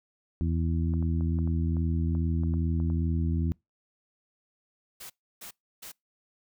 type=harmonic tone; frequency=82.41 Hz; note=E2; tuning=in tune; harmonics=1 / 2 / 3 / 4; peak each=-26 / -31 / -34 / -39 dBFS; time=0.41-3.52 s; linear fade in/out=0 ms
type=clicks; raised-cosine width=1 ms; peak=-33 dBFS; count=11; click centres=0.938 / 1.026 / 1.209 / 1.388 / 1.475 / 1.768 / 2.151 / 2.435 / 2.539 / 2.801 / 2.901 s
type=noise bursts; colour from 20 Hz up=white; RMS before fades=-43 dBFS; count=3; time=5-5.92 s; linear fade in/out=10 ms; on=100 ms; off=310 ms
effects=noise-tail reverb RT60 0.2 s tail -26 dB re dry